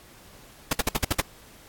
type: noise bursts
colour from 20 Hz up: pink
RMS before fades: -22 dBFS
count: 7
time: 0.71-1.206 s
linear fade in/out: 5 ms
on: 22 ms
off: 57 ms
effects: pink hiss -51 dBFS RMS until 1.68 s + AAC 64 kbps